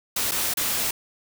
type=noise with dropouts; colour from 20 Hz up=white; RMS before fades=-25 dBFS; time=0.16-0.91 s; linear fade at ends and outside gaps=5 ms; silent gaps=0.312-0.317 / 0.539-0.571 s; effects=none